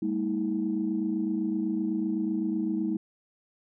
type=tone cluster; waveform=sine; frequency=201.2 / 229.1 / 320.3 Hz; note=G3 / A#3 / E4; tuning=+45 / -30 / -50 cents; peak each=-30 / -32 / -28 dBFS; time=0.02-2.97 s; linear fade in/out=5 ms; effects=tanh soft clip ceiling -17 dBFS